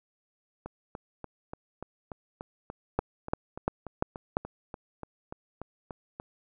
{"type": "two click trains", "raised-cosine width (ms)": 1, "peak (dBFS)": [-24, -11], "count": [20, 5], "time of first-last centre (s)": [[0.66, 6.199], [2.99, 4.369]], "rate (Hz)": [3.43, 2.9], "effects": []}